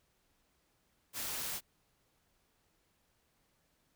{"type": "noise", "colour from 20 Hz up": "white", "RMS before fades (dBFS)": -39, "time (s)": [1.13, 1.61], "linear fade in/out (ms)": 50, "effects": ["pink hiss -75 dBFS RMS until 3.95 s"]}